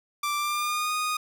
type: tone with pitch glide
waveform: sawtooth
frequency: 1174.7 to 1237.4 Hz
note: D6 to D#6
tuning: 0 to -10 cents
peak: -22 dBFS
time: 0.23-1.17 s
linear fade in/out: 5 ms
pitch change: +90 cents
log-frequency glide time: 0.36-0.93 s
effects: none